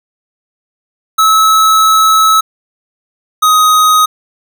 square tone pair in turn, 1297 / 1254.3 Hz, E6 / D#6, -28 / +14 cents, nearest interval minor second, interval 58 cents, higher first, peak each -6 dBFS, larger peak neither, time 1.18-2.41 / 3.42-4.06 s, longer first, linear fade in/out 10 ms, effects none

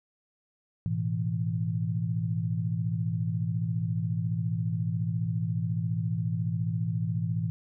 sine chord, A suspended second, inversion none, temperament equal with one note detuned, 109.05 / 123.47 / 164.81 Hz, A2 / B2 / E3, -15 / 0 / 0 cents, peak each -30 / -33 / -30 dBFS, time 0.86-7.5 s, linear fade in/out 0 ms, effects none

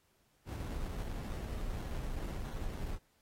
brown noise with sample-and-hold, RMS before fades -39 dBFS, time 0.45-2.99 s, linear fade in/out 50 ms, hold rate 2450 Hz, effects pink hiss -73 dBFS RMS until 3.21 s + AAC 48 kbps

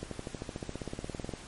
accelerating click train, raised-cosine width 2 ms, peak -23 dBFS, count 22, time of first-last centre 0.03-1.337 s, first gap 83 ms, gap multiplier 0.97, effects pink hiss -48 dBFS RMS until 1.47 s + MP3 48 kbps

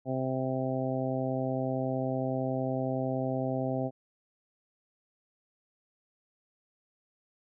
harmonic tone, 130.81 Hz, C3, in tune, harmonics 1 / 2 / 3 / 4 / 5 / 6, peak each -34 / -33 / -39 / -36 / -35 / -40 dBFS, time 0.05-3.91 s, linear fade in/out 50 ms, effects none

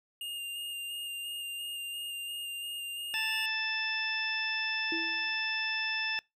square tone with vibrato, 2816 Hz, F7, 14 cents sharp, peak -37 dBFS, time 0.21-3.46 s, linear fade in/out 2 ms, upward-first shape square, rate 2.9 Hz, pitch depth 13 cents each way
harmonic tone, 880 Hz, A5, in tune, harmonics 1 / 2 / 3 / 4 / 6, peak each -43 / -35 / -34 / -38 / -39 dBFS, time 3.14-6.19 s, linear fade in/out 0 ms
sine tone with exponential decay, 329.6 Hz, E4, in tune, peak -32 dBFS, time 4.92-5.43 s, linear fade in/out 2 ms, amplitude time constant 110 ms
effects noise-tail reverb RT60 0.2 s tail -24 dB re dry

